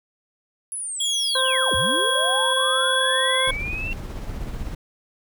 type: linear two-way sweep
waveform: sine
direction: down then up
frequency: 10600 to 60 to 2740 Hz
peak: -27 dBFS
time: 0.72-3.93 s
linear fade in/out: 0 ms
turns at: 1.75 s
type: tone with pitch glide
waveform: square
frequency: 3322 to 3368 Hz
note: G#7 to G#7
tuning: 0 to +24 cents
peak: -22 dBFS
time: 1-3.51 s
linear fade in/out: 5 ms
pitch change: +24 cents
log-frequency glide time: 2.23-2.76 s
type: harmonic tone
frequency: 522 Hz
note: C5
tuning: 4 cents flat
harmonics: 1 / 2 / 3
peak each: -25 / -25 / -25 dBFS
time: 1.35-3.51 s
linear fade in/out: 5 ms
type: noise with tremolo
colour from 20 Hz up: brown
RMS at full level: -29 dBFS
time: 3.47-4.75 s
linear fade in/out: 5 ms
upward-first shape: sine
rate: 16 Hz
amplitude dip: 30%
effects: none

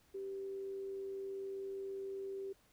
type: tone with amplitude modulation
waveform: sine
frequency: 390 Hz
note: G4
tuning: 9 cents flat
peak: -39 dBFS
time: 0.14-2.53 s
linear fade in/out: 10 ms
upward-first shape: sine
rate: 105 Hz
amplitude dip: 25%
effects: pink hiss -70 dBFS RMS until 2.72 s

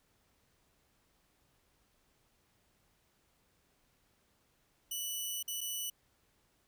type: tone with dropouts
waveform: 10% pulse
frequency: 2967 Hz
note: F#7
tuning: 4 cents sharp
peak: -28 dBFS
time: 4.91-5.9 s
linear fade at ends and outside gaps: 5 ms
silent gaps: 5.428-5.478 / 5.608-5.612 s
effects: pink hiss -73 dBFS RMS until 6.67 s

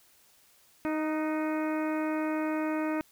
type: harmonic tone with a mistuned harmonic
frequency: 311.1 Hz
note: D#4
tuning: in tune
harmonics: 1 / 2 / 3 / 4 / 5 / 6 / 7 / 8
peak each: -29 / -35 / -39 / -41 / -43 / -45 / -46 / -47 dBFS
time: 0.85-3.01 s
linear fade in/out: 0 ms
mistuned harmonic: 5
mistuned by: -39 cents
effects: white hiss -62 dBFS RMS until 3.11 s

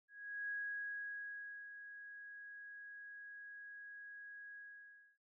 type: tone with ADSR envelope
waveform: sine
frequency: 1655 Hz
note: G#6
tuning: 6 cents flat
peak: -39 dBFS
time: 0.08-5.18 s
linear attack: 410 ms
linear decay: 1200 ms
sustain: -11 dB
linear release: 620 ms
effects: none

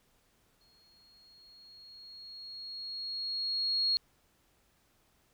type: tone with exponential growth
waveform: sine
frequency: 4300 Hz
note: C8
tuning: 47 cents sharp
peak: -25 dBFS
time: 0.61-3.97 s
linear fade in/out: 0 ms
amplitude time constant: 730 ms
effects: pink hiss -70 dBFS RMS until 5.33 s

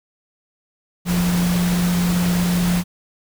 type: tone in noise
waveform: sine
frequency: 176.3 Hz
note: F3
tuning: 17 cents sharp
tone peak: -16 dBFS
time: 1.05-2.84 s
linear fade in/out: 50 ms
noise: pink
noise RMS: -26 dBFS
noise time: 1.05-2.84 s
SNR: +7 dB
effects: none

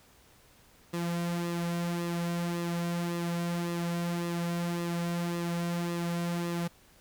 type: tone with flanger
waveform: sawtooth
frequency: 171.8 Hz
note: F3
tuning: 28 cents flat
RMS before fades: -32 dBFS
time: 0.93-6.68 s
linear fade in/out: 10 ms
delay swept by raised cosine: 1.3 to 3.5 ms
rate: 1.8 Hz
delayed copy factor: -0.55
effects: pink hiss -60 dBFS RMS until 7 s

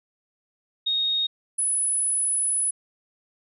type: tone pair in turn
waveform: sine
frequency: 3729 / 10118 Hz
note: A#7 / D#9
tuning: 0 / +28 cents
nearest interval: octave + perfect fourth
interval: 1728 cents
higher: second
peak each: -21 dBFS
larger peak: neither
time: 0.86-1.27 / 1.58-2.71 s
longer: second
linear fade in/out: 10 ms
effects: none

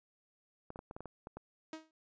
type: clicks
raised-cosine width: 1 ms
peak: -31 dBFS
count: 9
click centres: 0.704 / 0.759 / 0.791 / 0.911 / 0.965 / 1.006 / 1.057 / 1.271 / 1.37 s
type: tone with exponential decay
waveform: sawtooth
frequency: 316.8 Hz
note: D#4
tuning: 31 cents sharp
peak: -36 dBFS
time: 1.73-1.91 s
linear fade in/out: 2 ms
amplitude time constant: 39 ms
effects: resampled to 16000 Hz

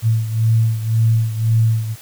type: beating tone pair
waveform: sine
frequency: 112.1 / 114 Hz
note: A2 / A#2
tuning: +33 / -38 cents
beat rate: 1.9 Hz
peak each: -14 / -19 dBFS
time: 0.02-1.96 s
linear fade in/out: 50 ms
effects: white hiss -41 dBFS RMS until 2.01 s

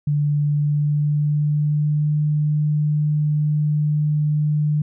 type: tone with pitch glide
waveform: sine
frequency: 146.83 to 150.18 Hz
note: D3 to D3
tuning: 0 to +39 cents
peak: -16 dBFS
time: 0.07-4.82 s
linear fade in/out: 5 ms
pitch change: +39 cents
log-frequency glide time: 0.43-2.25 s
effects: none

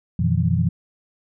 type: tone cluster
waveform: sine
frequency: 90.7 / 121.9 / 159.3 / 173.8 Hz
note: F#2 / B2 / D#3 / F3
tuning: -34 / -22 / +41 / -8 cents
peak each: -22 dBFS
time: 0.19-0.69 s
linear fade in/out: 5 ms
effects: none

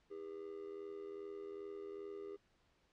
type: tone with amplitude modulation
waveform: triangle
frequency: 402.7 Hz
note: G4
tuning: 47 cents sharp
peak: -40 dBFS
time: 0.1-2.37 s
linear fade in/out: 20 ms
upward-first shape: sine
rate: 82.5 Hz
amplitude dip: 75%
effects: pink hiss -75 dBFS RMS until 2.92 s + low-pass 5000 Hz 12 dB/octave

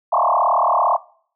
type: tone with frequency modulation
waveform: sine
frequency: 887 Hz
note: A5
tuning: 14 cents sharp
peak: -13 dBFS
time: 0.12-0.97 s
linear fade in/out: 10 ms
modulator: 37.8 Hz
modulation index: 6.5
effects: noise-tail reverb RT60 0.5 s tail -20 dB re dry

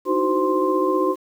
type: tone cluster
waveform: sine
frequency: 307.6 / 323 / 372.1 / 516 / 1048 Hz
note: D#4 / E4 / F#4 / C5 / C6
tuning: -20 / -35 / +10 / -24 / +2 cents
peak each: -24 / -29 / -21 / -24 / -23 dBFS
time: 0.05-1.16 s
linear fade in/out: 50 ms
effects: 8-bit

